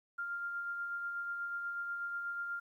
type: tone with tremolo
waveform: sine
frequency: 1396.9 Hz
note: F6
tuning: in tune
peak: -35 dBFS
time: 0.18-2.6 s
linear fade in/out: 10 ms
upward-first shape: sine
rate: 8.2 Hz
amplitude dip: 30%
effects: 12-bit